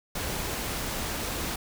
pink noise, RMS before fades -32 dBFS, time 0.15-1.56 s, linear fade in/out 5 ms, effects none

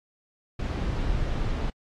brown noise, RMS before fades -27 dBFS, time 0.59-1.7 s, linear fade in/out 5 ms, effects low-pass 5000 Hz 12 dB/octave + AAC 48 kbps

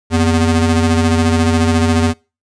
35% pulse ring-modulated tone, 164.81 Hz, E3, in tune, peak -6 dBFS, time 0.1-2.14 s, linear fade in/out 50 ms, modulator 75.3 Hz, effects noise-tail reverb RT60 0.3 s tail -24 dB re dry + resampled to 22050 Hz

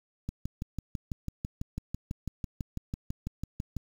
click train, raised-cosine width 5 ms, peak -21 dBFS, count 22, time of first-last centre 0.29-3.767 s, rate 6.04 Hz, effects 8-bit

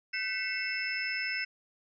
sine tone cluster, 1523 / 1989 / 2183 / 2661 / 5250 Hz, F#6 / B6 / C#7 / E7 / E8, +50 / +12 / -27 / +16 / -8 cents, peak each -38 / -38 / -36 / -37 / -38 dBFS, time 0.13-1.45 s, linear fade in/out 10 ms, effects none

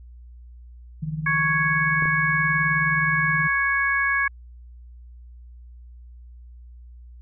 sine tone with tremolo, 155.56 Hz, D#3, in tune, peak -22 dBFS, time 1.02-3.48 s, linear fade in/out 10 ms, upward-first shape triangle, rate 19 Hz, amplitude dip 80%
harmonic tone, 554.4 Hz, C#5, in tune, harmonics 2 / 3 / 4, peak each -26 / -21 / -25 dBFS, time 1.26-4.28 s, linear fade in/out 5 ms
clicks, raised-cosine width 2 ms, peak -22 dBFS, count 2, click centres 2.024 / 2.056 s
effects added 60 Hz sine -41 dBFS peak until 7.21 s

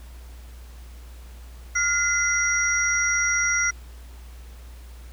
sine tone cluster, 1406 / 2040 / 5750 Hz, F6 / C7 / F8, +11 / -44 / +50 cents, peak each -24 dBFS, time 1.75-3.71 s, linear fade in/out 10 ms, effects added 60 Hz sine -39 dBFS peak until 5.12 s + pink hiss -52 dBFS RMS until 5.12 s

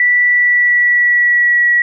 sine tone with pitch glide, 1962 to 1927.2 Hz, B6 to B6, -12 to -43 cents, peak -8 dBFS, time 0-1.82 s, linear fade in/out 2 ms, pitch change -31 cents, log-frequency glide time 0.25-1.69 s, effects none

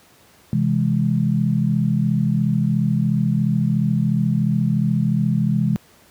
sine chord, C augmented, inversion none, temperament equal, 130.81 / 164.81 / 207.7 Hz, C3 / E3 / G#3, 0 / 0 / 0 cents, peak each -20 dBFS, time 0.53-5.76 s, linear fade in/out 0 ms, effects pink hiss -52 dBFS RMS until 6.1 s + high-pass 80 Hz 12 dB/octave

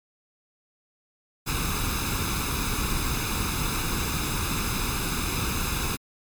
pink noise with comb filter, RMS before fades -27 dBFS, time 1.46-5.97 s, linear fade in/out 20 ms, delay 0.79 ms, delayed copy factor +0.7, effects MP3 96 kbps

